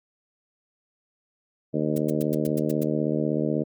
harmonic tone, 76.2 Hz, D#2, 36 cents flat, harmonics 2 / 3 / 4 / 5 / 6 / 7 / 8, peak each -29 / -28 / -28 / -32 / -31 / -33 / -33 dBFS, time 1.73-3.64 s, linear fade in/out 20 ms
blue noise bursts, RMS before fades -37 dBFS, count 8, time 1.96-2.836 s, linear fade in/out 5 ms, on 22 ms, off 100 ms
effects Opus 48 kbps

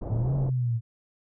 pink low-pass noise, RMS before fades -34 dBFS, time 0.01-0.5 s, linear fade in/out 10 ms, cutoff 720 Hz, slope 24 dB/octave
sine exponential two-way sweep, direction up then down, 103.83 to 139.6 to 112.4 Hz, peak -23 dBFS, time 0.08-0.81 s, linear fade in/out 50 ms, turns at 0.35 s
effects none

